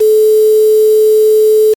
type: tone with quantisation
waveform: sine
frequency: 431.4 Hz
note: A4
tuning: 34 cents flat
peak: -4 dBFS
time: 0-1.74 s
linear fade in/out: 10 ms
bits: 4
effects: MP3 96 kbps